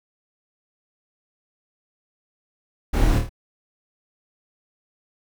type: noise with echo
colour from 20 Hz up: brown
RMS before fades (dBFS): -19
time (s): 2.93-3.19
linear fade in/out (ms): 10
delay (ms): 26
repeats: 4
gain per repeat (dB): -4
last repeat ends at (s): 3.294
effects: none